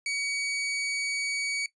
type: tone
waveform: sawtooth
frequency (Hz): 2260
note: C#7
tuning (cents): +33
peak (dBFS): -25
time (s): 0.06-1.66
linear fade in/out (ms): 2
effects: noise-tail reverb RT60 0.1 s tail -17 dB re dry + resampled to 22050 Hz